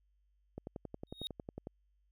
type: click train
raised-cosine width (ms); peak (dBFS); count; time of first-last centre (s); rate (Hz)
2; -29; 13; 0.58-1.671; 11
type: tone with exponential growth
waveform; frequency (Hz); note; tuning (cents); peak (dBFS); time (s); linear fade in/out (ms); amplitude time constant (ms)
triangle; 3741; A#7; +5; -33; 1.07-1.27; 0; 43
effects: added 50 Hz sine -70 dBFS peak until 2.11 s

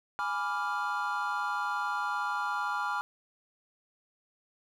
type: chord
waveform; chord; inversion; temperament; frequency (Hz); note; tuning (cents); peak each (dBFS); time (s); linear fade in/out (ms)
triangle; G# diminished seventh; none; equal; 830.6 / 987.8 / 1174.7 / 1396.9; G#5 / B5 / D6 / F6; 0 / 0 / 0 / 0; -34 / -34 / -34 / -32; 0.19-3.01; 0
effects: none

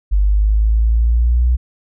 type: linear sweep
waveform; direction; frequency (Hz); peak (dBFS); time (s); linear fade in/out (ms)
sine; up; 49 to 61.8; -10; 0.11-1.57; 20
effects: none

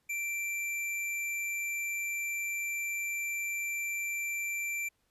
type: tone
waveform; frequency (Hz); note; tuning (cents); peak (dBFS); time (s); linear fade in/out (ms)
square; 2349; D7; 0; -33; 0.09-4.89; 10
effects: pink hiss -75 dBFS RMS until 5.1 s + resampled to 32000 Hz

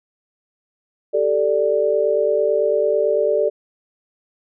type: chord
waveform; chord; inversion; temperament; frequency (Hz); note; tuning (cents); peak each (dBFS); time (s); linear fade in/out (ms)
sine; G suspended second; none; just; 392 / 441 / 588; G4 / A4 / D5; 0 / +4 / +2; -22 / -19 / -18; 1.13-3.5; 20
effects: none

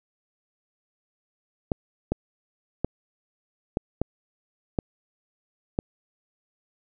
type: clicks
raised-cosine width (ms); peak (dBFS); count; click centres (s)
2; -10; 7; 1.718 / 2.12 / 2.846 / 3.771 / 4.016 / 4.788 / 5.789
effects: none

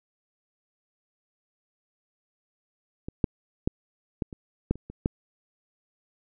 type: clicks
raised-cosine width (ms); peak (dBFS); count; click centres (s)
3; -21 / -8 / -10 / -14 / -26 / -10 / -29 / -26 / -10; 9; 3.085 / 3.242 / 3.675 / 4.222 / 4.328 / 4.71 / 4.756 / 4.9 / 5.059
effects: none

